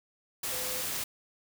sine tone in noise, 508 Hz, B4, 49 cents sharp, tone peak -42 dBFS, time 0.52-0.82 s, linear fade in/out 5 ms, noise white, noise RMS -34 dBFS, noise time 0.43-1.04 s, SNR -11 dB, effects none

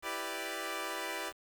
10% pulse chord, E minor seventh, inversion none, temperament equal, 329.6 / 392 / 493.9 / 587.3 Hz, E4 / G4 / B4 / D5, 0 / 0 / 0 / 0 cents, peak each -34 / -33 / -35 / -33 dBFS, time 0.02-1.33 s, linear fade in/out 50 ms, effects 9-bit

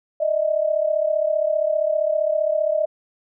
sine tone pair together, 605 / 640.2 Hz, D#5 / D#5, -49 / +49 cents, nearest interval minor second, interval 98 cents, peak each -20 / -21 dBFS, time 0.2-2.86 s, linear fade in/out 10 ms, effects none

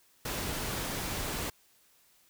pink noise, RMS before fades -35 dBFS, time 0.25-1.5 s, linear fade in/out 5 ms, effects white hiss -65 dBFS RMS until 2.29 s

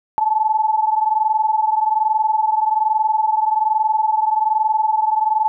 sine tone pair together, 862.8 / 884 Hz, A5 / A5, -34 / +8 cents, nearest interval unison, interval 42 cents, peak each -16 / -19 dBFS, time 0.18-5.48 s, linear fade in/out 0 ms, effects none

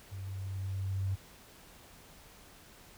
sine tone with level ramp, 96.3 Hz, G2, 30 cents flat, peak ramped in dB -39 to -29 dBFS, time 0.11-1.16 s, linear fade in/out 20 ms, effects pink hiss -56 dBFS RMS until 2.97 s

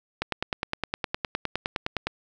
click train, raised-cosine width 0.3 ms, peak -10 dBFS, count 19, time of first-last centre 0.22-2.07 s, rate 9.73 Hz, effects none

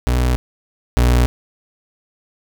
35% pulse tone pair in turn, 61.74 / 61.03 Hz, B1 / B1, 0 / -20 cents, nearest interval unison, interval 20 cents, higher first, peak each -12 / -9 dBFS, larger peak second, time 0.07-0.36 / 0.97-1.26 s, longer neither, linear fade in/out 0 ms, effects none

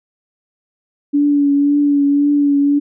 sine tone with vibrato, 286.4 Hz, D4, 43 cents flat, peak -10 dBFS, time 1.13-2.8 s, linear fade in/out 20 ms, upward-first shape triangle, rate 1.9 Hz, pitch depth 27 cents each way, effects none

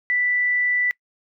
sine tone, 1975.5 Hz, B6, in tune, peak -18 dBFS, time 0.1-0.91 s, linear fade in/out 0 ms, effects noise-tail reverb RT60 0.1 s tail -24 dB re dry

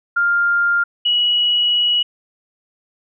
sine tone pair in turn, 1400 / 2921 Hz, F6 / F#7, +4 / -23 cents, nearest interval octave + minor second, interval 1273 cents, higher second, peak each -13 dBFS, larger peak neither, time 0.16-0.84 / 1.05-2.03 s, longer second, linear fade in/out 10 ms, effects none

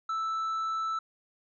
triangle tone, 1318.5 Hz, E6, in tune, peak -27 dBFS, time 0.09-0.99 s, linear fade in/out 5 ms, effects resampled to 16000 Hz

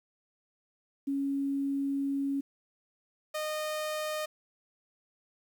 sine / sawtooth tone pair in turn, 277.2 / 614.3 Hz, C#4 / D#5, 0 / -22 cents, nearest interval octave + major second, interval 1378 cents, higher second, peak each -28 dBFS, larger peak neither, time 1.07-2.41 / 3.34-4.26 s, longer first, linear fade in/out 10 ms, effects 10-bit

